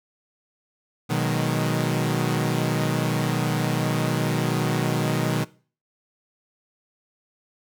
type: chord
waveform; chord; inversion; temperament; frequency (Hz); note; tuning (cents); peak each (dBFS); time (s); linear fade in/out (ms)
sawtooth; G# minor seventh; first; equal; 123.47 / 155.56 / 185 / 207.7; B2 / D#3 / F#3 / G#3; 0 / 0 / 0 / 0; -22 / -21 / -25 / -27; 1.09-5.45; 20
effects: noise-tail reverb RT60 0.4 s tail -20 dB re dry